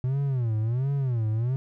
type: tone with vibrato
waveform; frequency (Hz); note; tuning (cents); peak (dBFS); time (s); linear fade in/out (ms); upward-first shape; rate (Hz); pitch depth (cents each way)
triangle; 123.47; B2; 0; -21; 0.04-1.56; 0; sine; 1.4; 230
effects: none